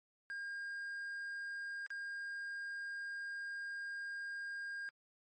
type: tone with dropouts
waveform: triangle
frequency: 1613 Hz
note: G6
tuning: 49 cents sharp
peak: -39 dBFS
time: 0.3-4.89 s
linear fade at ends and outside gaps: 0 ms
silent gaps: 1.864-1.904 s
effects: MP3 32 kbps